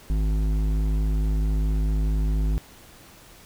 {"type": "tone with hard clipping", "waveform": "sine", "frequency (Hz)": 52.3, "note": "G#1", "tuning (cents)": 13, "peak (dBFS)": -22, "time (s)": [0.1, 2.58], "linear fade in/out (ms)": 0, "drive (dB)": 11, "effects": ["pink hiss -49 dBFS RMS until 3.45 s"]}